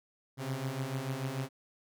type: beating tone pair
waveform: sawtooth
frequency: 128.8 / 135.6 Hz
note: C3 / C#3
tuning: -27 / -38 cents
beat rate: 6.8 Hz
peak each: -34 / -32 dBFS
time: 0.37-1.49 s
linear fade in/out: 50 ms
effects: none